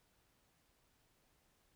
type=silence; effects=pink hiss -75 dBFS RMS until 1.75 s